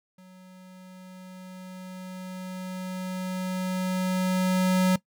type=tone with level ramp; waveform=square; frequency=185 Hz; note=F#3; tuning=in tune; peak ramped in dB=-49 to -19 dBFS; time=0.18-4.96 s; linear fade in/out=5 ms; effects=noise-tail reverb RT60 0.1 s tail -19 dB re dry